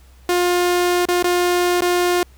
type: tone with dropouts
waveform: sawtooth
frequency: 354.7 Hz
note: F4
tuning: 27 cents sharp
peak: -11 dBFS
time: 0.29-2.23 s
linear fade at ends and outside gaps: 2 ms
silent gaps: 1.054-1.086 / 1.226-1.242 / 1.808-1.82 s
effects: added 64 Hz sine -44 dBFS peak until 2.37 s + pink hiss -54 dBFS RMS until 2.37 s